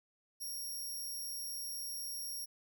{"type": "tone", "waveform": "10% pulse", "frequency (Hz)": 5588, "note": "F8", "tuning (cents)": 0, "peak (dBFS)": -34, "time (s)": [0.4, 2.46], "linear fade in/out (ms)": 20, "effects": []}